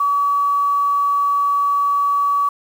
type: tone with quantisation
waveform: sine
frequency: 1139 Hz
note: C#6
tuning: 47 cents sharp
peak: -14 dBFS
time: 0-2.49 s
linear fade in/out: 5 ms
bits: 7
effects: none